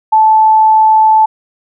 sine tone, 873 Hz, A5, 14 cents flat, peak -4 dBFS, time 0.12-1.26 s, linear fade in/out 10 ms, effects none

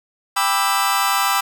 sawtooth chord, E minor seventh, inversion first, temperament just, 791.1 / 988.9 / 1186.7 / 1318.5 Hz, G5 / B5 / D6 / E6, +16 / +2 / +18 / 0 cents, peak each -18 dBFS, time 0.36-1.41 s, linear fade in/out 10 ms, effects none

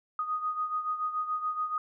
sine beating tone pair, 1242 / 1249 Hz, D#6 / D#6, -3 / +6 cents, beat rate 7 Hz, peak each -30 / -36 dBFS, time 0.19-1.78 s, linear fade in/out 2 ms, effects none

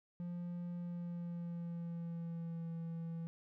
triangle tone with pitch glide, 174.61 to 165.96 Hz, F3 to E3, 0 to +12 cents, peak -38 dBFS, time 0.2-3.27 s, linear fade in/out 0 ms, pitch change -88 cents, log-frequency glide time 0.78-2.7 s, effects none

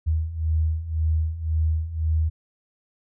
sine beating tone pair, 78.2 / 80.1 Hz, D#2 / E2, +9 / -49 cents, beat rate 1.9 Hz, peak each -26 / -22 dBFS, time 0.06-2.3 s, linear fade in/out 20 ms, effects none

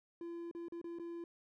triangle tone with dropouts, 340.1 Hz, F4, 46 cents flat, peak -40 dBFS, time 0.21-1.24 s, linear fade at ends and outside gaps 2 ms, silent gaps 0.513-0.549 / 0.684-0.722 / 0.815-0.842 / 0.987-0.996 s, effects none

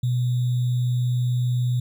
sine tone with sample-and-hold, 123.47 Hz, B2, in tune, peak -19 dBFS, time 0.03-1.8 s, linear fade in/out 5 ms, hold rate 3675 Hz, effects none

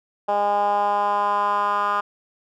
10% pulse tone with band-pass filter sweep, 204.4 Hz, G#3, 27 cents flat, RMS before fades -21 dBFS, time 0.28-2.01 s, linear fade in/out 10 ms, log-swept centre 740 to 1200 Hz, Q 3.8, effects none

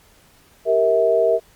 sine chord, E diminished, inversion first, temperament equal with one note detuned, 392 / 466.2 / 647.9 Hz, G4 / Bb4 / E5, 0 / 0 / -30 cents, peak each -22 / -17 / -16 dBFS, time 0.65-1.4 s, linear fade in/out 50 ms, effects pink hiss -53 dBFS RMS until 1.55 s + MP3 96 kbps

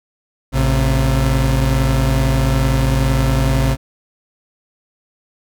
35% pulse tone pair together, 55.48 / 133.3 Hz, A1 / C3, +15 / +33 cents, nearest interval octave + minor third, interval 1518 cents, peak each -14 dBFS, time 0.52-3.77 s, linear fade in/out 50 ms, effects none

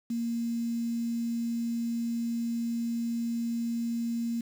sine tone with quantisation, 233.1 Hz, A#3, in tune, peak -28 dBFS, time 0.1-4.41 s, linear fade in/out 5 ms, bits 8, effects none

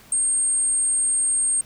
sine tone, 8570 Hz, C9, 40 cents sharp, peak -18 dBFS, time 0.12-1.61 s, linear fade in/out 2 ms, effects pink hiss -49 dBFS RMS until 1.65 s

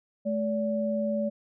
sine tone pair together, 215.4 / 575 Hz, A3 / D5, -37 / -37 cents, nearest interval octave + perfect fourth, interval 1700 cents, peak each -28 dBFS, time 0.25-1.3 s, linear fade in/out 20 ms, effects none

